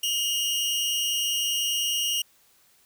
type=tone pair together; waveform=sawtooth; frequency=2855 / 3116 Hz; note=F7 / G7; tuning=+37 / -11 cents; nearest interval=major second; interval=152 cents; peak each=-21 / -31 dBFS; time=0.03-2.22 s; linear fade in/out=5 ms; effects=white hiss -61 dBFS RMS until 2.85 s